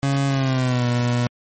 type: tone with pitch glide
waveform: 30% pulse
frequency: 138.59 to 121.35 Hz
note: C#3 to B2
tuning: 0 to -30 cents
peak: -15 dBFS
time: 0.03-1.27 s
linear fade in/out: 0 ms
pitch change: -230 cents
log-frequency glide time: 0.27-0.87 s
effects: MP3 32 kbps